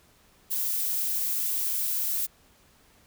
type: noise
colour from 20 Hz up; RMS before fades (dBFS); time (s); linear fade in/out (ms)
violet; -28; 0.5-2.27; 20
effects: pink hiss -60 dBFS RMS until 3.06 s

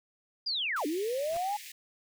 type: linear two-way sweep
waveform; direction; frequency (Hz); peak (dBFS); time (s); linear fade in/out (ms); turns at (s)
sine; down then up; 4978 to 281.8 to 849; -29; 0.46-1.57; 10; 0.86
type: high-pass noise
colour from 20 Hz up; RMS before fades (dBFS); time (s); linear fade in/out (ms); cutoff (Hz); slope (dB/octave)
pink; -46; 0.76-1.72; 5; 1800; 96
type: noise with exponential growth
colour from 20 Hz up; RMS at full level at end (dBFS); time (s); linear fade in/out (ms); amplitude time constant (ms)
pink; -40; 1.25-1.37; 1; 25
effects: none

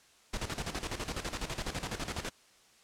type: noise with tremolo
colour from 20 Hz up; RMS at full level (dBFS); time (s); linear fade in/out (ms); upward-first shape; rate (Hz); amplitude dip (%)
pink; -35; 0.33-2.3; 10; square; 12; 70
effects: white hiss -62 dBFS RMS until 2.83 s + low-pass 8000 Hz 12 dB/octave

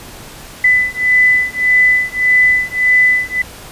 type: beating tone pair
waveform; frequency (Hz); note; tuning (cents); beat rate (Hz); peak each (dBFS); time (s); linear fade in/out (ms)
sine; 2000 / 2001.7; B6 / B6; +21 / +23; 1.7; -12; 0.64-3.42; 5
effects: pink hiss -34 dBFS RMS until 3.71 s + resampled to 32000 Hz

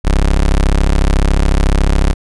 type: tone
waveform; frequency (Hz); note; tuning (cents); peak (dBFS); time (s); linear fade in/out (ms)
30% pulse; 33.96; C#1; -35; -6; 0.04-2.14; 20
effects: resampled to 24000 Hz

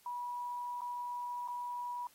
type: tone with dropouts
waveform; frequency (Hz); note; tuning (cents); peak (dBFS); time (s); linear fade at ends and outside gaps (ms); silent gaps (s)
sine; 973; B5; -26; -37; 0.06-2.07; 2; 0.808-0.817 / 1.477-1.484
effects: white hiss -65 dBFS RMS until 2.14 s + AAC 48 kbps

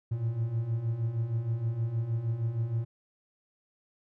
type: beating tone pair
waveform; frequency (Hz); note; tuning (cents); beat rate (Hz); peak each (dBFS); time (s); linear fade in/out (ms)
triangle; 110.5 / 116.9; A2 / A#2; +8 / +5; 6.4; -33 / -27; 0.11-2.85; 10
effects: none

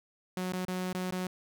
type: tone with dropouts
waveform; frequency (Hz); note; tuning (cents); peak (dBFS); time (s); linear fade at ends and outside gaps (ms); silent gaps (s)
sawtooth; 183.5; F#3; -14; -28; 0.37-1.27; 2; 0.523-0.534 / 0.651-0.682 / 0.929-0.948 / 1.109-1.123
effects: none

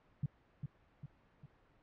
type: tone with echo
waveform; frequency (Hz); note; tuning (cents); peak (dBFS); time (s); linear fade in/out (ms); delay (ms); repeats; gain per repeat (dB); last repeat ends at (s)
sine; 142.6; C#3; +49; -31; 0.23-0.26; 5; 400; 3; -6; 1.46
effects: pink hiss -69 dBFS RMS until 1.82 s + low-pass 2000 Hz 12 dB/octave

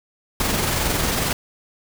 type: noise with amplitude modulation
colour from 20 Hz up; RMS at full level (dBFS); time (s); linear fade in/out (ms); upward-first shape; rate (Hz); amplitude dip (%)
pink; -20; 0.4-1.33; 2; sine; 22.1; 35
effects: none

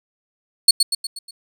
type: tone with echo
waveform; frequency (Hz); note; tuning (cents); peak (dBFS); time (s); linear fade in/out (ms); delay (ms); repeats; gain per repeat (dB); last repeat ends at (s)
30% pulse; 4381; C#8; -21; -3; 0.68-0.71; 5; 120; 5; -6; 1.31
effects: none

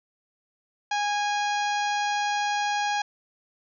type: harmonic tone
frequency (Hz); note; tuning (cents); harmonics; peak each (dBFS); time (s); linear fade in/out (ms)
824; G#5; -14; 1 / 2 / 3 / 4 / 5 / 6 / 7 / 8; -25 / -31 / -35 / -37 / -39 / -41 / -42 / -43; 0.91-3.02; 5
effects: none

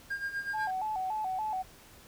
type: tone with tremolo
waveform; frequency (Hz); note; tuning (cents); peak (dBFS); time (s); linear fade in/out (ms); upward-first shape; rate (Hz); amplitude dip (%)
triangle; 1611; G6; +47; -28; 0.1-0.71; 10; sine; 8.1; 75
type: tone with vibrato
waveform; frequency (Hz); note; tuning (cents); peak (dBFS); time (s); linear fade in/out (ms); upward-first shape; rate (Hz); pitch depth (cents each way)
sine; 805; G5; +46; -30; 0.53-1.63; 20; square; 3.5; 120
effects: tanh soft clip ceiling -23 dBFS + pink hiss -55 dBFS RMS until 2.07 s

